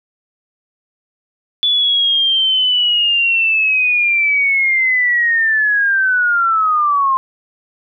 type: linear sweep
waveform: sine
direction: down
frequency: 3460 to 1049 Hz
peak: -11 dBFS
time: 1.63-7.17 s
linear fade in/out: 0 ms
effects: none